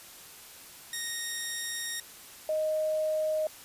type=tone pair in turn; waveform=10% pulse / sine; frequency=1864.7 / 622.3 Hz; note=A#6 / D#5; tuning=0 / 0 cents; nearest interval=octave + perfect fifth; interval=1900 cents; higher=first; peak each=-24 / -26 dBFS; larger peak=first; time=0.93-2 / 2.49-3.47 s; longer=first; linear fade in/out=2 ms; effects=white hiss -49 dBFS RMS until 3.64 s + resampled to 32000 Hz